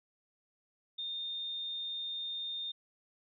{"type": "tone", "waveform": "sine", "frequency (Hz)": 3642, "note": "A#7", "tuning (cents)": -41, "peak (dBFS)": -36, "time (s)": [0.98, 2.72], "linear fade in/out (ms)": 10, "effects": []}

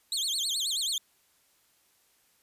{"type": "tone with vibrato", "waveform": "30% pulse", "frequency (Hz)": 3726, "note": "A#7", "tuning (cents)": -2, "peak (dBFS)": -25, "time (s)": [0.12, 0.98], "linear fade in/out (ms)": 2, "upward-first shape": "sine", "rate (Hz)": 9.3, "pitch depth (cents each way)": 300, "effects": ["white hiss -67 dBFS RMS until 2.42 s", "resampled to 32000 Hz"]}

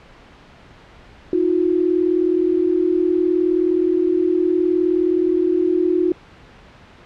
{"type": "tone pair together", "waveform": "sine", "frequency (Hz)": [321, 360.3], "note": ["E4", "F#4"], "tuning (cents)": [-46, -46], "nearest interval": "major second", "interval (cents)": 200, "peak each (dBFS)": [-19, -16], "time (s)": [1.33, 6.12], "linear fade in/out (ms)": 2, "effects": ["pink hiss -45 dBFS RMS until 7.05 s", "low-pass 3000 Hz 12 dB/octave"]}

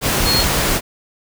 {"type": "tone in noise", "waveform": "sine", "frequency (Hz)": 4293, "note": "C8", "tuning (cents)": 44, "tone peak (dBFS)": -15, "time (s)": [0.24, 0.45], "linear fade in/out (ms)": 50, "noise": "pink", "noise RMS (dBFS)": -17, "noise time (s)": [0.01, 0.81], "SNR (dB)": -1, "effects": []}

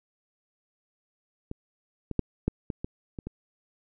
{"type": "clicks", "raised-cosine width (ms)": 3, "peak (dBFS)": [-22, -19, -10, -11, -18, -19, -23, -22], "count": 8, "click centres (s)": [1.514, 2.113, 2.193, 2.48, 2.702, 2.845, 3.188, 3.27], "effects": []}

